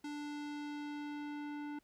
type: tone with low-pass filter sweep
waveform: square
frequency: 293.7 Hz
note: D4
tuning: in tune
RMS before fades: -43 dBFS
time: 0.04-1.79 s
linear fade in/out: 5 ms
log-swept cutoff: 7100 to 2000 Hz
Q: 0.82
effects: pink hiss -75 dBFS RMS until 1.83 s